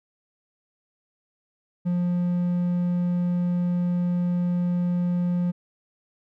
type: tone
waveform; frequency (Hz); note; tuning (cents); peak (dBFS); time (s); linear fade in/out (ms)
triangle; 176.5; F3; +19; -19; 1.85-5.52; 20
effects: none